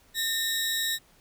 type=tone pair together; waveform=sawtooth; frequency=1814 / 3838 Hz; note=A#6 / A#7; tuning=-48 / +50 cents; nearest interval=octave + minor second; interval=1298 cents; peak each=-27 / -25 dBFS; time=0.14-0.99 s; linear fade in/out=50 ms; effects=pink hiss -60 dBFS RMS until 1.2 s